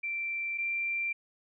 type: tone pair in turn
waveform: sine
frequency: 2349 / 2361 Hz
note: D7 / D7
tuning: 0 / +9 cents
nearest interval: unison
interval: 9 cents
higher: second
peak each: -31 / -29 dBFS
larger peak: second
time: 0.03-0.58 / 0.58-1.13 s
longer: neither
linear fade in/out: 10 ms
effects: none